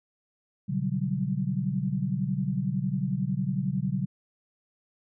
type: chord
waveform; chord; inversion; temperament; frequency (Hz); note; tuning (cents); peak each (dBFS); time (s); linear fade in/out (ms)
sine; G major seventh; first; equal with one note detuned; 123.47 / 143.4 / 185 / 196; B2 / D3 / F#3 / G3; 0 / -41 / 0 / 0; -33 / -30 / -30 / -32; 0.68-4.06; 20
effects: none